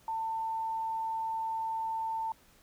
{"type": "tone", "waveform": "sine", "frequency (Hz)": 895, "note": "A5", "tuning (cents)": 29, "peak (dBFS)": -31, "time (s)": [0.08, 2.32], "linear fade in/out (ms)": 2, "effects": ["pink hiss -62 dBFS RMS until 2.62 s"]}